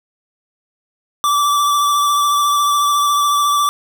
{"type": "tone with vibrato", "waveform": "square", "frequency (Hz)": 1163, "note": "D6", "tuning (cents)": -17, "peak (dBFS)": -13, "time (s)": [1.24, 3.69], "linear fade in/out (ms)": 0, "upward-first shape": "sine", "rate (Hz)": 14, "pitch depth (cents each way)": 21, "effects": []}